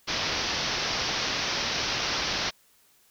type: low-pass noise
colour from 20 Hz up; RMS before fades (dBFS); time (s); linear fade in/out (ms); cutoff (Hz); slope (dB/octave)
white; -29; 0.07-2.51; 20; 5900; 96
effects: white hiss -62 dBFS RMS until 3.1 s

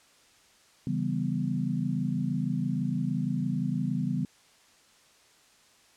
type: chord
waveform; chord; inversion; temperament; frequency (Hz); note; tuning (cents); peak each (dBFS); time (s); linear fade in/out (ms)
sine; C# half-diminished seventh; none; equal; 138.59 / 164.81 / 196 / 246.9; C#3 / E3 / G3 / B3; 0 / 0 / 0 / 0; -32; 0.87-4.25; 2
effects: white hiss -60 dBFS RMS until 5.96 s + low-pass 8000 Hz 12 dB/octave

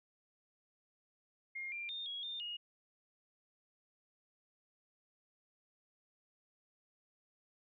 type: tone with pitch steps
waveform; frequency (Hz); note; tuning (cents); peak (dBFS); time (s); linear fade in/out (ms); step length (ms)
sine; 2129 / 2379 / 3646 / 3318 / 3616 / 2870; C7 / D7 / A#7 / G#7 / A7 / F7; +30 / +22 / -39 / -2 / +47 / +47; -40; 1.55-2.57; 10; 170
effects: none

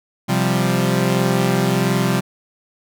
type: chord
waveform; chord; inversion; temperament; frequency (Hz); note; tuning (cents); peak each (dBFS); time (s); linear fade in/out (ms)
sawtooth; C suspended fourth; none; equal; 130.81 / 174.61 / 196; C3 / F3 / G3; 0 / 0 / 0; -16; 0.28-2.21; 20
effects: none

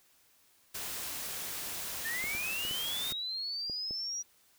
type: noise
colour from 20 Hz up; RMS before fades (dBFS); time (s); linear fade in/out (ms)
white; -39; 0.74-3.13; 10
type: linear sweep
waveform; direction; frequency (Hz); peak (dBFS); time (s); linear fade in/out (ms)
sine; up; 1753 to 5800; -34; 2.04-4.23; 20
type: clicks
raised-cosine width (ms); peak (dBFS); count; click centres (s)
2; -32; 7; 2.241 / 2.35 / 2.651 / 2.711 / 3.122 / 3.698 / 3.909
effects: white hiss -66 dBFS RMS until 4.58 s

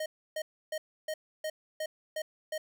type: tone bursts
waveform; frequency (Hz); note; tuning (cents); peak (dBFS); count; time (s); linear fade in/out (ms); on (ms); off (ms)
square; 622.3; D#5; 0; -33; 8; 0-2.58; 5; 60; 300
effects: none

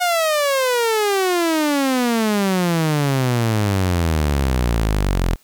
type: exponential sweep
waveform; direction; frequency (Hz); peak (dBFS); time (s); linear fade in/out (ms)
sawtooth; down; 727 to 41.2; -12; 0-5.36; 20
effects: white hiss -55 dBFS RMS until 5.43 s

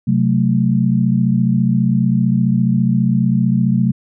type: chord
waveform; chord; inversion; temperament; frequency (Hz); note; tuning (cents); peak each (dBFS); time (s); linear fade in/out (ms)
sine; F# diminished; second; equal; 130.81 / 185 / 220; C3 / F#3 / A3; 0 / 0 / 0; -16; 0.07-3.92; 10
effects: none

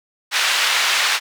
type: band-pass noise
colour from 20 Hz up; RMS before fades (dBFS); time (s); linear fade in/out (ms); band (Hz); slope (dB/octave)
white; -18; 0.31-1.2; 50; 1100 to 3600; 12
effects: none

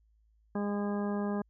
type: harmonic tone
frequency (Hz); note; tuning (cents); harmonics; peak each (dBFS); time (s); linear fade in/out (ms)
204.2; G#3; -29; 1 / 2 / 3 / 4 / 5 / 6 / 8; -31 / -37 / -41 / -43 / -45 / -47 / -49; 0.55-1.42; 5
effects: added 54 Hz sine -64 dBFS peak until 1.49 s

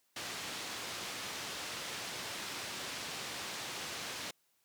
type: low-pass noise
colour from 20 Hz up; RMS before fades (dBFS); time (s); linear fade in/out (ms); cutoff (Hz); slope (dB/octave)
white; -42; 0.16-4.31; 5; 5100; 12
effects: white hiss -75 dBFS RMS until 4.64 s + high-pass 100 Hz 12 dB/octave

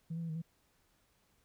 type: tone with pitch steps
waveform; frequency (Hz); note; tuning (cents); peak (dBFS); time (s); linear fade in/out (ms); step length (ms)
sine; 163.2 / 167.4 / 165.4 / 157.5 / 165.3; E3 / E3 / E3 / D#3 / E3; -17 / +27 / +6 / +21 / +5; -35; 0.1-0.42; 10; 64
effects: tanh soft clip ceiling -33 dBFS + pink hiss -73 dBFS RMS until 1.44 s

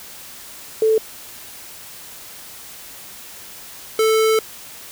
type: tone pair in turn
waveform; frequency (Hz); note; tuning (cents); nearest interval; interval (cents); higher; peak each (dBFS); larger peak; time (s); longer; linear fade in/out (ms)
sine / square; 440 / 440; A4 / A4; 0 / 0; unison; 0; neither; -12 / -14; first; 0.82-0.98 / 3.99-4.39; second; 2
effects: white hiss -38 dBFS RMS until 4.91 s

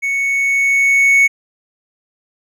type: tone with level ramp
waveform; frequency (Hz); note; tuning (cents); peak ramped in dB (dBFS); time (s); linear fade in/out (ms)
triangle; 2217; C#7; 0; -14 to -5; 0.02-1.28; 20
effects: none

